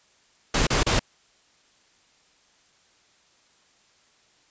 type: noise bursts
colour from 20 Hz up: pink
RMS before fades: -21 dBFS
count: 3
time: 0.54-0.994 s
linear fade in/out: 5 ms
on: 130 ms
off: 32 ms
effects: white hiss -61 dBFS RMS until 4.5 s + resampled to 16000 Hz